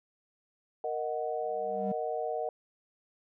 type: chord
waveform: sine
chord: D# minor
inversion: second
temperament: equal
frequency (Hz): 466.2 / 622.3 / 740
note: A#4 / D#5 / F#5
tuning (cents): 0 / 0 / 0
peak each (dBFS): -35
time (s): 0.84-2.49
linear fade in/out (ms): 2
type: tone with exponential growth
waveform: triangle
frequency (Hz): 196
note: G3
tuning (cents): 0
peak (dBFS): -28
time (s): 1.41-1.92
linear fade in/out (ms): 5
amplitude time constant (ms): 110
effects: none